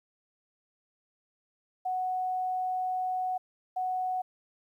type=tone bursts at uneven times; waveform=sine; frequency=740 Hz; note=F#5; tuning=in tune; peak=-28 dBFS; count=2; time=1.85-3.38 / 3.76-4.22 s; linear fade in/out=10 ms; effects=11-bit